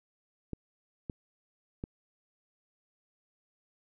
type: clicks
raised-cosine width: 3 ms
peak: -23 dBFS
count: 3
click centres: 0.533 / 1.098 / 1.839 s
effects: none